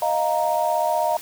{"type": "chord", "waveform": "sine", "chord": "Eb suspended second", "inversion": "none", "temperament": "equal", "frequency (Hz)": [622.3, 698.5, 932.3], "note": ["Eb5", "F5", "Bb5"], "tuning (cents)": [0, 0, 0], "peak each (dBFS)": -23, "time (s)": [0.02, 1.17], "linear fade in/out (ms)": 2, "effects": ["white hiss -39 dBFS RMS until 1.21 s"]}